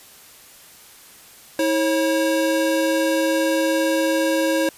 square tone pair together, 322.3 / 543 Hz, E4 / C#5, -39 / -36 cents, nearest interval major sixth, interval 903 cents, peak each -21 dBFS, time 1.59-4.69 s, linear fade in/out 2 ms, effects white hiss -46 dBFS RMS until 4.77 s + resampled to 32000 Hz

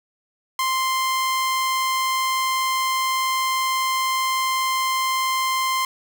sawtooth tone, 1046.5 Hz, C6, in tune, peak -16 dBFS, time 0.59-5.85 s, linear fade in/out 2 ms, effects none

